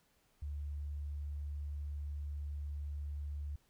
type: tone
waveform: sine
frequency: 72.8 Hz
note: D2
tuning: 15 cents flat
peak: -38 dBFS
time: 0.42-3.56 s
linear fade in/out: 5 ms
effects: pink hiss -73 dBFS RMS until 3.69 s